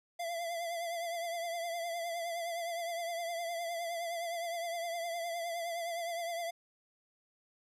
square tone with vibrato, 680 Hz, F5, 46 cents flat, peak -36 dBFS, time 0.19-6.51 s, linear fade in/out 10 ms, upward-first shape triangle, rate 9.7 Hz, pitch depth 59 cents each way, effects resampled to 32000 Hz

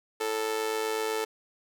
sawtooth tone with amplitude modulation, 440 Hz, A4, in tune, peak -21 dBFS, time 0.2-1.25 s, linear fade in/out 10 ms, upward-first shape sine, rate 108 Hz, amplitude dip 65%, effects none

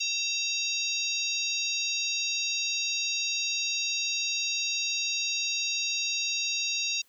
harmonic tone with a mistuned harmonic, 940 Hz, A#5, 14 cents sharp, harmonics 3 / 4 / 5 / 6 / 7, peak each -32 / -33 / -34 / -35 / -35 dBFS, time 0-7.02 s, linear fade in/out 10 ms, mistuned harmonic 3, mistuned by -67 cents, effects white hiss -64 dBFS RMS until 7.08 s

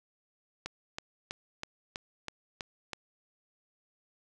click train, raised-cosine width 0.2 ms, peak -19 dBFS, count 8, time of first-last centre 0.66-2.933 s, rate 3.08 Hz, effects none

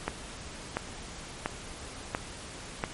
click train, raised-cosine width 0.5 ms, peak -13 dBFS, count 5, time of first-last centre 0.08-2.839 s, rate 1.45 Hz, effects pink hiss -43 dBFS RMS until 2.93 s + MP3 48 kbps

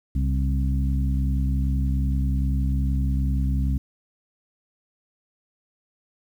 harmonic tone with a mistuned harmonic, 66.5 Hz, C2, 29 cents sharp, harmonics 1 / 2 / 3 / 4, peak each -21 / -27 / -31 / -33 dBFS, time 0.15-3.78 s, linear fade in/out 5 ms, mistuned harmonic 2, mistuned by +51 cents, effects 9-bit

